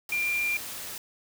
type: tone in noise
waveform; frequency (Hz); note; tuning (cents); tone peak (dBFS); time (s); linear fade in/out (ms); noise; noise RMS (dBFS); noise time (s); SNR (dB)
sine; 2386; D7; +27; -25; 0.12-0.57; 2; white; -38; 0.09-0.98; +10
effects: none